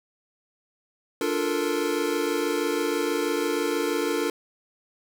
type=chord; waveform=square; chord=Bb major seventh; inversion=first; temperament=equal; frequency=293.7 / 349.2 / 440 / 466.2 Hz; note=D4 / F4 / A4 / Bb4; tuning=0 / 0 / 0 / 0 cents; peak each=-30 dBFS; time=1.21-4.3 s; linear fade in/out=2 ms; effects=none